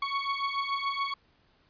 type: beating tone pair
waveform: sawtooth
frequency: 1108.7 / 1115.7 Hz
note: C#6 / C#6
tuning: 0 / +11 cents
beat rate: 7 Hz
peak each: -28 dBFS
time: 0.02-1.14 s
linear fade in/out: 5 ms
effects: pink hiss -66 dBFS RMS until 1.69 s + resampled to 11025 Hz